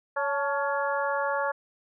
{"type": "harmonic tone with a mistuned harmonic", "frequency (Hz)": 280.2, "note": "C#4", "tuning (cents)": 19, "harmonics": [2, 3, 4, 5, 6], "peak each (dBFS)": [-29, -31, -32, -33, -34], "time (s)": [0.16, 1.52], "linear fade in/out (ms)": 10, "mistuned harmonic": 3, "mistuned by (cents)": 69, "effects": []}